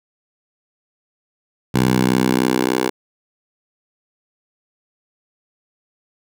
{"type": "tone with high-pass filter sweep", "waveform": "10% pulse", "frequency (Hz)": 63.4, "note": "B1", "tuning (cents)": 46, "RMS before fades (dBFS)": -17, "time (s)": [1.74, 2.9], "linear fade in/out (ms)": 10, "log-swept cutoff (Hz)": [130, 400], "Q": 1.4, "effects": []}